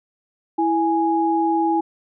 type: tone pair together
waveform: sine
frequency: 329.6 / 830.5 Hz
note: E4 / G#5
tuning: 0 / 0 cents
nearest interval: octave + major third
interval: 1600 cents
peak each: -19 dBFS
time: 0.58-1.81 s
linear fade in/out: 10 ms
effects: none